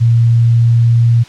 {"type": "tone with pitch glide", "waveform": "sine", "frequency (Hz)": [116.54, 117.28], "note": ["A#2", "A#2"], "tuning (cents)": [0, 11], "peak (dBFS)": -6, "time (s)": [0, 1.24], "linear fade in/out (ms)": 20, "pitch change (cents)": 11, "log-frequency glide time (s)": [0.17, 1.13], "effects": ["white hiss -38 dBFS RMS until 1.28 s", "low-pass 5000 Hz 12 dB/octave"]}